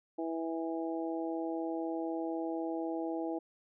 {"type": "harmonic tone", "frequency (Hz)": 164, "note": "E3", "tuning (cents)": -9, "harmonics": [2, 3, 4, 5], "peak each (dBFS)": [-35, -41, -41, -43], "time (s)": [0.18, 3.39], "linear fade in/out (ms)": 10, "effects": []}